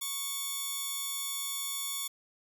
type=tone pair together; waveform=5% pulse; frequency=1108.7 / 3520 Hz; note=C#6 / A7; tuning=0 / 0 cents; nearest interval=octave + minor sixth; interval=2000 cents; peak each=-27 dBFS; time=0.01-2.08 s; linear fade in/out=10 ms; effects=none